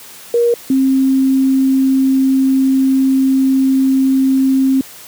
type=tone pair in turn; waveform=sine; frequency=473.1 / 266.1 Hz; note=A#4 / C4; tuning=+26 / +29 cents; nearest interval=minor seventh; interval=997 cents; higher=first; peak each=-9 dBFS; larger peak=neither; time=0.34-0.54 / 0.7-4.81 s; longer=second; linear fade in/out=2 ms; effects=white hiss -36 dBFS RMS until 5.07 s + high-pass 80 Hz 12 dB/octave